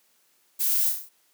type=noise with echo; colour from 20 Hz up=violet; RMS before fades=-25 dBFS; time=0.59-0.91 s; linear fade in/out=20 ms; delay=31 ms; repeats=6; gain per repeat=-4 dB; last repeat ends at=1.096 s; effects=white hiss -65 dBFS RMS until 1.33 s + high-pass 200 Hz 12 dB/octave